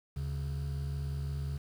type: tone pair together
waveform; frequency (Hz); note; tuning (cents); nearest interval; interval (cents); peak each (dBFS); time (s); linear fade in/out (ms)
triangle; 73.9 / 139.5; D2 / C#3; +11 / +11; major seventh; 1100; -33 / -33; 0.16-1.58; 10
effects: tanh soft clip ceiling -26 dBFS + 9-bit